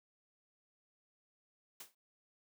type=noise with exponential decay; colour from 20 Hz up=white; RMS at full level=-45 dBFS; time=1.8-1.95 s; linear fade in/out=5 ms; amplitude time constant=32 ms; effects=high-pass 200 Hz 12 dB/octave